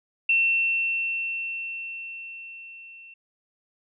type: tone with level ramp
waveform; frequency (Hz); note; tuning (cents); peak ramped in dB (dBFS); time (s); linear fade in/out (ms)
sine; 2700; E7; +41; -17 to -44; 0.29-3.14; 5
effects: none